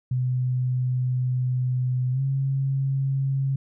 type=tone with pitch glide; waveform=sine; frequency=126.6 to 135.69 Hz; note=B2 to C#3; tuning=+43 to -37 cents; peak=-21 dBFS; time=0.11-3.56 s; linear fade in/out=5 ms; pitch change=+120 cents; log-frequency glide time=2.12-2.21 s; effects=none